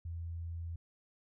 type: tone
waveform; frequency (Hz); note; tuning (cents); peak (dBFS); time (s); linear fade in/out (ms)
sine; 84; E2; +33; -38; 0.05-0.76; 5
effects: none